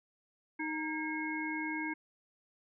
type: harmonic tone with a mistuned harmonic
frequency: 310 Hz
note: D#4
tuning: 6 cents flat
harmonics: 1 / 3 / 5 / 7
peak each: -37 / -42 / -42 / -39 dBFS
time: 0.59-1.94 s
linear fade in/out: 10 ms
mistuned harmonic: 5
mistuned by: +77 cents
effects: none